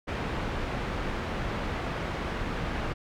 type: low-pass noise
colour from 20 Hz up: pink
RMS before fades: -32 dBFS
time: 0.07-2.94 s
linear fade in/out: 20 ms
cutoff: 2300 Hz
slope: 12 dB/octave
effects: none